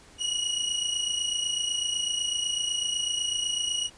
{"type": "tone pair together", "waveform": "sawtooth", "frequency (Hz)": [2888, 2916], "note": ["F#7", "F#7"], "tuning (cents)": [-43, -26], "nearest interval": "unison", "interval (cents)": 17, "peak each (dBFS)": -26, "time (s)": [0.18, 3.9], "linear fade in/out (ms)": 50, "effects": ["pink hiss -53 dBFS RMS until 3.97 s", "resampled to 22050 Hz"]}